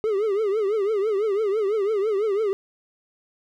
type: tone with vibrato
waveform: triangle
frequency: 415.3 Hz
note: G#4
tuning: in tune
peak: -18 dBFS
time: 0.04-2.53 s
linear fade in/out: 0 ms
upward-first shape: triangle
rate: 6 Hz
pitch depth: 160 cents each way
effects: none